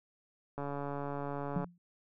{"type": "click train", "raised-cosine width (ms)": 1, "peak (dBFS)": -25, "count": 152, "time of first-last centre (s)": [0.58, 1.643], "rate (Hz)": 142}
{"type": "tone with exponential decay", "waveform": "sine", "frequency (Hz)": 174.61, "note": "F3", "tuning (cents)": 0, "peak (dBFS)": -28, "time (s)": [1.56, 1.78], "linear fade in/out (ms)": 2, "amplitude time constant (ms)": 47}
{"effects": []}